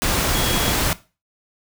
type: tone in noise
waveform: sine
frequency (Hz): 3322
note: G#7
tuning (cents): 0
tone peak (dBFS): -27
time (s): 0.35-0.72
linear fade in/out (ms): 0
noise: pink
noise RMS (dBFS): -20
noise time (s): 0.02-0.93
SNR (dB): -10
effects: noise-tail reverb RT60 0.3 s tail -17 dB re dry